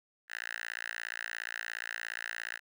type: tone with high-pass filter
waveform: 5% pulse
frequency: 57.1 Hz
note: A#1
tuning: 35 cents flat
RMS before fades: -40 dBFS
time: 0.28-2.6 s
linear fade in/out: 50 ms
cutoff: 1700 Hz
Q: 4.1
effects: none